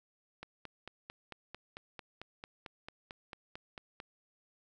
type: click train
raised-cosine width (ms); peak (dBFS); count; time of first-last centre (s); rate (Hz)
0.3; -28; 17; 0.43-4.001; 4.48
effects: none